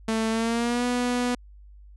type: tone with pitch glide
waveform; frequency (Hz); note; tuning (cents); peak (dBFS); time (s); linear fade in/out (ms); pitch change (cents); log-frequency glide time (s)
sawtooth; 222.5 to 245.5; A3 to B3; +20 to -10; -19; 0.08-1.35; 5; +170; 0.3-0.85
effects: added 50 Hz sine -45 dBFS peak until 1.96 s + resampled to 24000 Hz